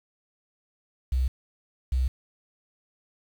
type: tone pair in turn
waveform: sine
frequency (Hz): 64 / 64.28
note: C2 / C2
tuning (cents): -38 / -30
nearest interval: unison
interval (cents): 8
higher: second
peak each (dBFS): -21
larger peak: neither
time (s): 1.12-1.28 / 1.92-2.08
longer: neither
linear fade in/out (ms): 5
effects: 8-bit